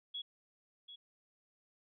sine tone with echo, 3351 Hz, G#7, 15 cents sharp, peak -39 dBFS, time 0.14-0.22 s, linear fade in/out 10 ms, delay 740 ms, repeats 1, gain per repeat -10 dB, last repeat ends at 0.96 s, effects none

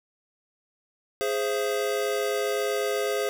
square chord, Ab augmented, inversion none, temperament equal with one note detuned, 415.3 / 523.3 / 671.6 Hz, Ab4 / C5 / E5, 0 / 0 / +32 cents, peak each -28 / -30 / -33 dBFS, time 1.21-3.29 s, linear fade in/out 0 ms, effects none

